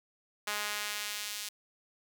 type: tone with high-pass filter sweep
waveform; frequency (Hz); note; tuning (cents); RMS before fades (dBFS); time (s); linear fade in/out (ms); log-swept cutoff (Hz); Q
sawtooth; 208.1; G#3; +4; -37; 0.47-1.49; 5; 1200 to 3900; 0.76
effects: none